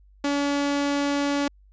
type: tone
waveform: sawtooth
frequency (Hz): 284.7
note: C#4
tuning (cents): +46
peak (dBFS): -18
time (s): 0.24-1.48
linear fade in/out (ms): 5
effects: added 49 Hz sine -51 dBFS peak until 1.72 s + resampled to 16000 Hz